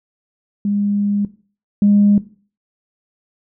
sine tone pair in turn, 203.5 / 204.4 Hz, G#3 / G#3, -35 / -27 cents, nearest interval unison, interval 8 cents, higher second, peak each -15 / -8 dBFS, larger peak second, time 0.65-1.25 / 1.82-2.18 s, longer first, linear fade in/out 2 ms, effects noise-tail reverb RT60 0.4 s tail -17 dB re dry + tanh soft clip ceiling -4 dBFS

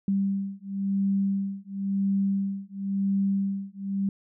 sine beating tone pair, 196 / 196.96 Hz, G3 / G3, 0 / +8 cents, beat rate 0.96 Hz, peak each -27 dBFS, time 0.08-4.09 s, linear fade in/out 2 ms, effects none

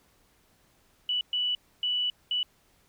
sine tone bursts at uneven times, 2960 Hz, F#7, in tune, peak -25 dBFS, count 4, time 1.09-1.21 / 1.33-1.55 / 1.83-2.1 / 2.31-2.43 s, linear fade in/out 2 ms, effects pink hiss -65 dBFS RMS until 2.88 s

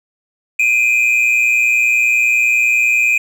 triangle tone pair together, 2395 / 2515 Hz, D7 / D#7, +33 / +18 cents, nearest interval minor second, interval 85 cents, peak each -12 dBFS, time 0.59-3.18 s, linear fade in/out 5 ms, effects none

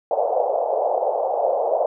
pink band-pass noise, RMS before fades -21 dBFS, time 0.11-1.86 s, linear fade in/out 2 ms, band 500 to 780 Hz, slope 48 dB/octave, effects none

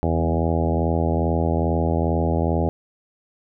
harmonic tone with a mistuned harmonic, 82.4 Hz, E2, in tune, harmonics 1 / 2 / 3 / 4 / 5 / 6 / 7 / 8 / 9 / 10, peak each -22 / -25 / -27 / -28 / -29 / -30 / -30 / -31 / -32 / -32 dBFS, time 0.03-2.69 s, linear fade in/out 0 ms, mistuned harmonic 2, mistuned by -22 cents, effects none

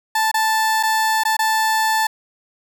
30% pulse tone with dropouts, 880 Hz, A5, in tune, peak -13 dBFS, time 0.15-2.07 s, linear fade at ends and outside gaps 5 ms, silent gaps 0.315-0.341 / 0.829-0.833 / 1.236-1.251 / 1.368-1.39 s, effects none

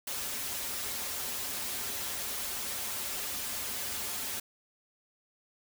white noise with comb filter, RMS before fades -36 dBFS, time 0.07-4.4 s, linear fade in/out 5 ms, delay 6.2 ms, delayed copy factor -0.9, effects none

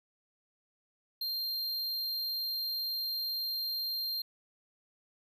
square tone, 4186 Hz, C8, in tune, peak -33 dBFS, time 1.21-4.22 s, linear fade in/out 5 ms, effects none

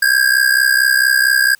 square ring-modulated tone, 1617 Hz, G#6, 47 cents flat, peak -8 dBFS, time 0.02-1.55 s, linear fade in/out 5 ms, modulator 32.2 Hz, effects white hiss -53 dBFS RMS until 1.59 s

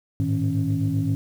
sine tone cluster, 103.8 / 111.5 / 157.3 / 274.2 Hz, G#2 / A2 / D#3 / C#4, 0 / +23 / +19 / -19 cents, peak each -25 dBFS, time 0.2-1.15 s, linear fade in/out 0 ms, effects tanh soft clip ceiling -13 dBFS + 8-bit

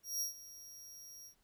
sawtooth tone with ADSR envelope, 5650 Hz, F8, 19 cents sharp, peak -31 dBFS, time 0.03-1.35 s, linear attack 180 ms, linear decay 120 ms, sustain -17 dB, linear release 90 ms, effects pink hiss -75 dBFS RMS until 1.43 s

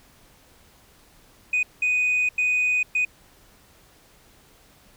sine tone bursts at uneven times, 2489 Hz, D#7, in tune, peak -17 dBFS, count 4, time 1.53-1.63 / 1.82-2.29 / 2.38-2.83 / 2.95-3.05 s, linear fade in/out 5 ms, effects tanh soft clip ceiling -17 dBFS + pink hiss -55 dBFS RMS until 4.96 s

